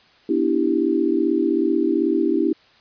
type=chord; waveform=sine; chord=E minor seventh; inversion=second; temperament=equal; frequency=246.9 / 293.7 / 329.6 / 392 Hz; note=B3 / D4 / E4 / G4; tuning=0 / 0 / 0 / 0 cents; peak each=-25 / -22 / -20 / -23 dBFS; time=0.29-2.53 s; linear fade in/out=5 ms; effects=white hiss -54 dBFS RMS until 2.8 s + resampled to 11025 Hz